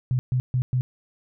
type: tone bursts at uneven times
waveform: sine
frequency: 126.7 Hz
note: B2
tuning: 45 cents sharp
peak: -19 dBFS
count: 4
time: 0.11-0.19 / 0.32-0.4 / 0.54-0.62 / 0.73-0.81 s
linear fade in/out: 0 ms
effects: none